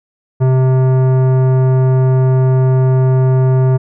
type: tone with tanh clipping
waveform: sine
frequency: 130 Hz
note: C3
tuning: 11 cents flat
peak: -10 dBFS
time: 0.4-3.78 s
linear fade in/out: 20 ms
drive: 15 dB
effects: none